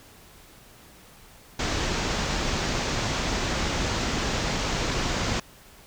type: low-pass noise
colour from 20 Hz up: pink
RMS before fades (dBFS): -27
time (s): 1.59-5.4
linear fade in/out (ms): 5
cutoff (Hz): 7100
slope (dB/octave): 48
effects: pink hiss -51 dBFS RMS until 5.86 s